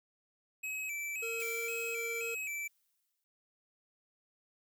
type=tone with vibrato; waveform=square; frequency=2437 Hz; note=D#7; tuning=37 cents flat; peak=-37 dBFS; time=0.63-2.68 s; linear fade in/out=10 ms; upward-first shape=square; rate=1.9 Hz; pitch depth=81 cents each way
type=tone with pitch glide; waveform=square; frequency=458.5 to 461.7 Hz; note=A#4 to A#4; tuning=-29 to -17 cents; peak=-40 dBFS; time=1.22-2.35 s; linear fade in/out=10 ms; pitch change=+12 cents; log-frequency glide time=1.52-1.61 s
type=noise with exponential decay; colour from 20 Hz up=blue; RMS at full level=-45 dBFS; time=1.4-3.24 s; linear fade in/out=0 ms; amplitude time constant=400 ms
effects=none